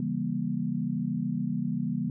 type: chord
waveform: sine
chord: C# diminished seventh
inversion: none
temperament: just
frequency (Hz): 138.59 / 166.31 / 199.57 / 239.5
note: C#3 / E3 / G3 / Bb3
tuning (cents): 0 / +16 / +31 / +47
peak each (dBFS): -35 / -33 / -32 / -31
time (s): 0-2.1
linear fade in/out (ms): 2
effects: none